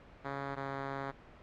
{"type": "tone pair in turn", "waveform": "5% pulse", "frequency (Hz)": [138.59, 137.16], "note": ["C#3", "C#3"], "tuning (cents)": [0, -18], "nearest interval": "unison", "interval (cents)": 18, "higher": "first", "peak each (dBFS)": -25, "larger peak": "neither", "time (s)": [[0.24, 0.56], [0.56, 1.12]], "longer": "second", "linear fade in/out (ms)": 20, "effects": ["pink hiss -55 dBFS RMS until 1.42 s", "low-pass 2000 Hz 12 dB/octave"]}